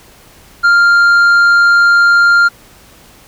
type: tone with tanh clipping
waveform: sine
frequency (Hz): 1397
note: F6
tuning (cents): 0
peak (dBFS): -6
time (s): 0.63-2.49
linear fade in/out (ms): 20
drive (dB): 5
effects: pink hiss -42 dBFS RMS until 3.27 s